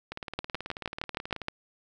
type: two click trains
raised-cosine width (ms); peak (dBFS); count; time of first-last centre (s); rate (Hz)
0.3; -14 / -20; 8 / 25; 0.39-1.484 / 0.12-1.417; 6.4 / 18.5
effects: none